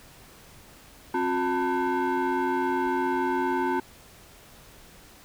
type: tone with frequency modulation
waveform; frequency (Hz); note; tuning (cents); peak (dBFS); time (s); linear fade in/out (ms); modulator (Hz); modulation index
sine; 266.2; C4; +30; -21; 1.14-3.8; 5; 625; 1.6
effects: tanh soft clip ceiling -21 dBFS + pink hiss -51 dBFS RMS until 5.24 s